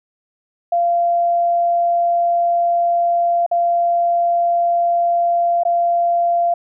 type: tone with dropouts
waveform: sine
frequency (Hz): 690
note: F5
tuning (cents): -21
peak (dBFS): -13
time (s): 0.72-6.54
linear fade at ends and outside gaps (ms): 5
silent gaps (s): 3.464-3.513 / 5.635-5.651
effects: none